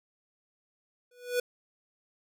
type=tone with exponential growth; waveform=square; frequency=491 Hz; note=B4; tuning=10 cents flat; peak=-24 dBFS; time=1.11-1.4 s; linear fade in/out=5 ms; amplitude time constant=62 ms; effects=none